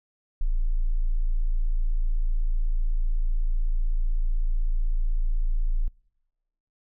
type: tone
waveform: sine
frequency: 27.97 Hz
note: A0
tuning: 29 cents sharp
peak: -20 dBFS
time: 0.41-5.88 s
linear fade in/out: 0 ms
effects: noise-tail reverb RT60 1.0 s tail -25 dB re dry